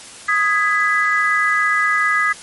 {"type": "chord", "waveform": "sine", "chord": "G# minor", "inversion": "second", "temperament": "just", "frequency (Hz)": [1245.9, 1661.2, 1993.5], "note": ["D#6", "G#6", "B6"], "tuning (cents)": [2, 0, 16], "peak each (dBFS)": -18, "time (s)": [0.28, 2.33], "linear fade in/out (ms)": 10, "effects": ["white hiss -37 dBFS RMS until 2.42 s", "MP3 48 kbps"]}